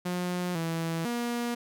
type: tone with pitch steps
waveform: sawtooth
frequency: 178.8 / 164.7 / 238.6 Hz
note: F3 / E3 / A#3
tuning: +41 / -1 / +41 cents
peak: -25 dBFS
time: 0.05-1.55 s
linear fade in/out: 10 ms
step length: 500 ms
effects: none